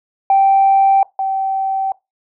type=tone pair in turn; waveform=sine; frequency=781 / 772.9 Hz; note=G5 / G5; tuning=-7 / -25 cents; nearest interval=unison; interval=18 cents; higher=first; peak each=-7 / -15 dBFS; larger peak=first; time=0.3-1.03 / 1.19-1.92 s; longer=neither; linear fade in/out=2 ms; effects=noise-tail reverb RT60 0.2 s tail -21 dB re dry + tanh soft clip ceiling -4 dBFS